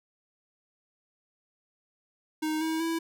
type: tone with pitch steps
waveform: square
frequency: 311.1 / 320 / 329.2 Hz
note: D#4 / D#4 / E4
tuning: 0 / +49 / -2 cents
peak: -28 dBFS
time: 2.42-2.99 s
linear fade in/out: 10 ms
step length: 190 ms
effects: none